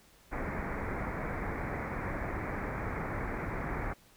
pink low-pass noise, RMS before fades -36 dBFS, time 0.31-3.94 s, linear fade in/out 20 ms, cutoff 2300 Hz, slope 96 dB/octave, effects pink hiss -61 dBFS RMS until 4.16 s

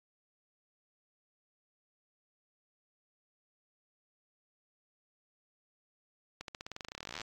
accelerating click train, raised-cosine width 0.2 ms, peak -24 dBFS, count 28, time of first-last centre 6.41-7.215 s, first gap 72 ms, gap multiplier 0.92, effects AAC 48 kbps

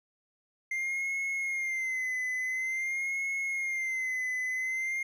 triangle tone with vibrato, 2093 Hz, C7, in tune, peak -28 dBFS, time 0.71-5.03 s, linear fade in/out 5 ms, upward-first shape sine, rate 0.48 Hz, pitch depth 66 cents each way, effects none

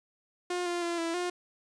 sawtooth tone with pitch steps, 356.3 / 348.7 / 342.3 / 332.4 / 355.7 Hz, F4 / F4 / F4 / E4 / F4, +35 / -3 / -35 / +15 / +32 cents, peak -26 dBFS, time 0.5-1.3 s, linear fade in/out 5 ms, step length 160 ms, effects resampled to 22050 Hz

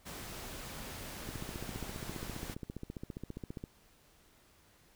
pink noise, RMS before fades -45 dBFS, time 0.05-2.55 s, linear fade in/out 20 ms
click train, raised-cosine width 3 ms, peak -28 dBFS, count 36, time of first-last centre 1.29-3.639 s, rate 14.9 Hz
effects pink hiss -65 dBFS RMS until 4.95 s

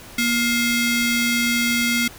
sawtooth ring-modulated tone, 1174.7 Hz, D6, in tune, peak -11 dBFS, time 0.18-2.08 s, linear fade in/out 5 ms, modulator 937 Hz, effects pink hiss -41 dBFS RMS until 2.18 s

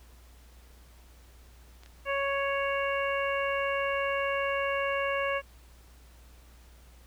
clicks, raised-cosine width 0.2 ms, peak -34 dBFS, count 2, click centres 1.835 / 1.861 s
harmonic tone, 555 Hz, C#5, 2 cents sharp, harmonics 1 / 2 / 3 / 4 / 5, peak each -30 / -33 / -35 / -36 / -37 dBFS, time 2.05-5.42 s, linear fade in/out 50 ms
effects added 60 Hz sine -52 dBFS peak until 7.06 s + pink hiss -60 dBFS RMS until 7.06 s

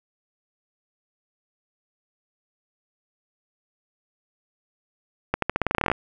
accelerating click train, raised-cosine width 0.5 ms, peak -6 dBFS, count 15, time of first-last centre 5.34-5.916 s, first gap 83 ms, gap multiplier 0.88, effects none

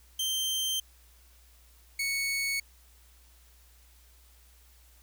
sawtooth tone pair in turn, 3136 / 2217 Hz, G7 / C#7, 0 / 0 cents, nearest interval tritone, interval 600 cents, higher first, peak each -25 / -25 dBFS, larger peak neither, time 0.19-0.8 / 1.99-2.6 s, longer neither, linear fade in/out 5 ms, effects added 60 Hz sine -57 dBFS peak until 5.02 s + white hiss -62 dBFS RMS until 5.02 s

